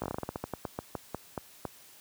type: slowing click train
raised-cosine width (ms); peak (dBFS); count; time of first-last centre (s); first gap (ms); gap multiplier
1; -19; 18; 0.02-1.652; 17; 1.19
effects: white hiss -55 dBFS RMS until 2 s + high-pass 60 Hz 12 dB/octave